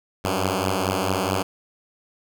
5% pulse beating tone pair, 92.5 / 97.1 Hz, F#2 / G2, 0 / -16 cents, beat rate 4.6 Hz, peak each -13 dBFS, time 0.24-1.43 s, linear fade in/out 10 ms, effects none

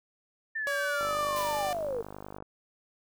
sine linear sweep, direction down, 1800 to 440 Hz, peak -30 dBFS, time 0.55-2.02 s, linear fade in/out 10 ms
sawtooth tone with pitch glide, 570 to 592.1 Hz, C#5 to D5, +48 to +14 cents, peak -27 dBFS, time 0.67-1.73 s, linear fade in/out 0 ms, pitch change +66 cents, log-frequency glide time 0.78-1.22 s
click train, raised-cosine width 1 ms, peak -27 dBFS, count 72, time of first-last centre 1.01-2.424 s, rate 50.2 Hz
white noise with exponential decay, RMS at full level -39 dBFS, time 1.36-2.38 s, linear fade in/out 2 ms, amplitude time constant 220 ms
effects none

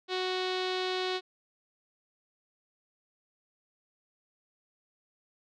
sawtooth tone with low-pass filter, 370 Hz, F#4, in tune, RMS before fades -32 dBFS, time 0.08-1.21 s, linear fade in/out 50 ms, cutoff 3900 Hz, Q 3.7, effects none

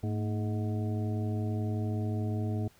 harmonic tone with a mistuned harmonic, 105.2 Hz, G#2, 23 cents sharp, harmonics 1 / 2 / 3 / 4 / 6 / 7, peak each -30 / -36 / -40 / -42 / -46 / -47 dBFS, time 0.03-2.68 s, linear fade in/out 5 ms, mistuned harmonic 2, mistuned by +110 cents, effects pink hiss -62 dBFS RMS until 2.79 s

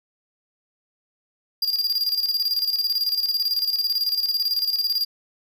square tone with tremolo, 4803 Hz, D8, 38 cents sharp, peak -19 dBFS, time 1.62-5.05 s, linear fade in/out 5 ms, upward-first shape square, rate 18 Hz, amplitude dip 60%, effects none

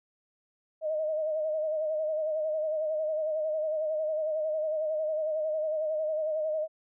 sine tone with vibrato, 622.3 Hz, D#5, in tune, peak -27 dBFS, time 0.81-6.68 s, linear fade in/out 50 ms, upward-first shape sine, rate 11 Hz, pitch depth 48 cents each way, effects none

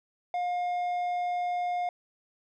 square tone with low-pass filter, 712 Hz, F5, 33 cents sharp, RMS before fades -30 dBFS, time 0.34-1.89 s, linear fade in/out 2 ms, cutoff 1800 Hz, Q 0.51, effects none

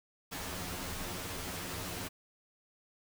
pink noise with comb filter, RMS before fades -40 dBFS, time 0.31-2.09 s, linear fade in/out 20 ms, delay 11 ms, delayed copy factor +0.85, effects none

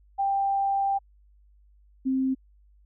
sine tone pair in turn, 789 / 263.3 Hz, G5 / C4, +11 / +11 cents, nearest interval octave + perfect fifth, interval 1900 cents, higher first, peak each -22 / -22 dBFS, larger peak neither, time 0.18-0.99 / 2.05-2.35 s, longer first, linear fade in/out 20 ms, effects added 50 Hz sine -55 dBFS peak until 2.85 s

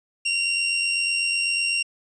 sawtooth tone with amplitude modulation, 2762 Hz, F7, 20 cents flat, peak -16 dBFS, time 0.25-1.83 s, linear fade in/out 10 ms, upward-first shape sine, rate 88 Hz, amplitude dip 35%, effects resampled to 22050 Hz

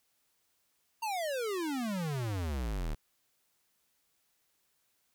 square exponential sweep, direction down, 932.3 to 35.39 Hz, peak -33 dBFS, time 1.02-2.95 s, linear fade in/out 10 ms, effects white hiss -75 dBFS RMS until 5.14 s

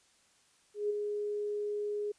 sine tone with ADSR envelope, 415.3 Hz, G#4, in tune, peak -27 dBFS, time 0.74-2.12 s, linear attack 160 ms, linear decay 13 ms, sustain -5 dB, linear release 8 ms, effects white hiss -67 dBFS RMS until 2.18 s + resampled to 22050 Hz

